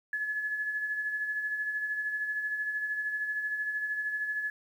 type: tone with tremolo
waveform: sine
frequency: 1708 Hz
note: G#6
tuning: 48 cents sharp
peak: -28 dBFS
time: 0.13-4.5 s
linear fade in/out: 2 ms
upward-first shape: sine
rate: 13 Hz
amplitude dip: 45%
effects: 10-bit